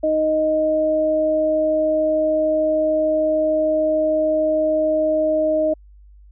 sine tone pair together, 311.1 / 622.3 Hz, D#4 / D#5, 0 / 0 cents, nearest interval octave, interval 1200 cents, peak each -23 / -16 dBFS, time 0.03-5.74 s, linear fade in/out 10 ms, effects added 50 Hz sine -43 dBFS peak until 6.31 s

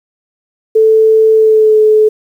sine tone with pitch glide, 440 to 430.4 Hz, A4 to A4, 0 to -38 cents, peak -4 dBFS, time 0.75-2.09 s, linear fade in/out 10 ms, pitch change -38 cents, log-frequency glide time 1.34-1.79 s, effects 7-bit

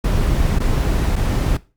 brown noise with dropouts, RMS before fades -17 dBFS, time 0.04-1.57 s, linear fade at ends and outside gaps 5 ms, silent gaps 0.588-0.601 / 1.157-1.161 s, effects noise-tail reverb RT60 0.3 s tail -19 dB re dry + Opus 48 kbps

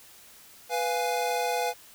square chord, F diminished, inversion second, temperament equal, 493.9 / 698.5 / 830.6 Hz, Cb5 / F5 / Ab5, 0 / 0 / 0 cents, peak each -31 dBFS, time 0.69-1.74 s, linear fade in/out 50 ms, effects white hiss -52 dBFS RMS until 1.94 s

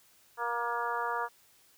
harmonic tone with a mistuned harmonic, 236.5 Hz, A#3, 25 cents sharp, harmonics 2 / 3 / 4 / 5 / 6 / 7, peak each -39 / -39 / -34 / -36 / -38 / -41 dBFS, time 0.37-1.29 s, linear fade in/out 50 ms, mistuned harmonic 7, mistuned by +24 cents, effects white hiss -63 dBFS RMS until 1.77 s

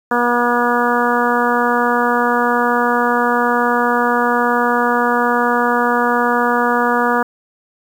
harmonic tone, 241.1 Hz, B3, 41 cents flat, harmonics 1 / 2 / 3 / 4 / 5 / 6 / 7, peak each -20 / -19 / -21 / -19 / -20 / -21 / -24 dBFS, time 0.11-7.23 s, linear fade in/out 5 ms, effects 7-bit

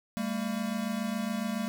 square tone pair together, 199.85 / 227 Hz, G3 / A#3, +34 / -46 cents, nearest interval major second, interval 220 cents, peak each -34 / -33 dBFS, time 0.17-1.68 s, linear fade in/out 0 ms, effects none

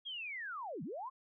sine linear two-way sweep, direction down then up, 3322 to 138.59 to 1105 Hz, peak -40 dBFS, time 0.05-1.1 s, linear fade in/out 20 ms, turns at 0.83 s, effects none

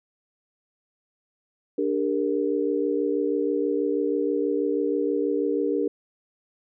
sine chord, G minor, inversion second, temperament equal with one note detuned, 293.7 / 400 / 466.2 Hz, D4 / G4 / Bb4, 0 / +35 / 0 cents, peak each -26 dBFS, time 1.78-5.88 s, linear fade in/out 5 ms, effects none

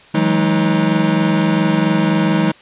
square tone cluster, 162.3 / 185.4 / 209.7 / 315.9 Hz, E3 / F#3 / G#3 / D#4, -27 / +4 / +17 / +26 cents, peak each -19 dBFS, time 0.14-2.52 s, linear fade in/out 10 ms, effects white hiss -44 dBFS RMS until 2.61 s + resampled to 8000 Hz

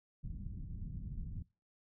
pink low-pass noise, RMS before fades -43 dBFS, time 0.23-1.43 s, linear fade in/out 10 ms, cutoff 180 Hz, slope 24 dB/octave, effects noise-tail reverb RT60 0.3 s tail -23 dB re dry

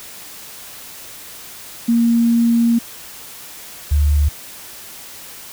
sine tone pair in turn, 233.1 / 73.42 Hz, A#3 / D2, 0 / 0 cents, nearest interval octave + minor sixth, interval 2000 cents, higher first, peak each -11 dBFS, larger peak neither, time 1.88-2.79 / 3.91-4.29 s, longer first, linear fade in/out 10 ms, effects white hiss -36 dBFS RMS until 5.52 s

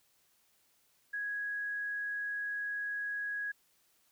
sine tone, 1661.2 Hz, G#6, in tune, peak -34 dBFS, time 1.13-3.52 s, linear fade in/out 10 ms, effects white hiss -71 dBFS RMS until 4.11 s

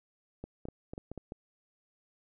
clicks, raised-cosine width 2 ms, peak -27 dBFS, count 8, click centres 0.44 / 0.654 / 0.686 / 0.935 / 0.979 / 1.116 / 1.177 / 1.321 s, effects none

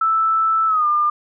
sine tone with pitch glide, 1318.5 to 1202.1 Hz, E6 to D6, 0 to +40 cents, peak -14 dBFS, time 0.01-1.1 s, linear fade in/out 5 ms, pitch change -160 cents, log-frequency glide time 0.67-0.86 s, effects none

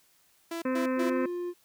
sawtooth tone bursts, 334.1 Hz, E4, 23 cents sharp, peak -29 dBFS, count 3, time 0.51-1.1 s, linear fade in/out 5 ms, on 110 ms, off 130 ms
harmonic tone, 258.3 Hz, C4, 22 cents flat, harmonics 1 / 2 / 4 / 5 / 6 / 7 / 8 / 9 / 10, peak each -28 / -31 / -38 / -43 / -44 / -43 / -49 / -50 / -49 dBFS, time 0.65-1.26 s, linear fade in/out 5 ms
triangle tone, 352.4 Hz, F4, 16 cents sharp, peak -29 dBFS, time 0.96-1.54 s, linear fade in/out 50 ms
effects white hiss -65 dBFS RMS until 1.64 s

